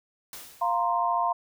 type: noise with exponential decay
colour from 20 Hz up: white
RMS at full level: -39 dBFS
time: 0.33-1.02 s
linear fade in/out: 1 ms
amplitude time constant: 150 ms
type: chord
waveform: sine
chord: F suspended fourth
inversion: none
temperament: equal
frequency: 698.5 / 932.3 / 1046.5 Hz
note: F5 / Bb5 / C6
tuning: 0 / 0 / 0 cents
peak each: -27 dBFS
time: 0.61-1.33 s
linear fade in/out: 10 ms
effects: none